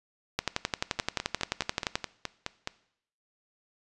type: two click trains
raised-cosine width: 0.2 ms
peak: -14 / -9 dBFS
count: 9 / 19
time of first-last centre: 0.99-2.674 / 0.39-1.955 s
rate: 4.75 / 11.5 Hz
effects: noise-tail reverb RT60 0.7 s tail -19 dB re dry + resampled to 24000 Hz